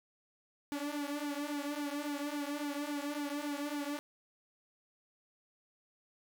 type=tone with flanger; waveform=sawtooth; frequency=290.2 Hz; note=D4; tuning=21 cents flat; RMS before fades=-38 dBFS; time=0.72-3.99 s; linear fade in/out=0 ms; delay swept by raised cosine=1.5 to 4.9 ms; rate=3.6 Hz; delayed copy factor=-0.85; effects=none